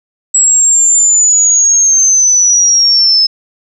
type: linear sweep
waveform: sine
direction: down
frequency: 7750 to 5190 Hz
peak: -5 dBFS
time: 0.34-3.27 s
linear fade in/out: 10 ms
effects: none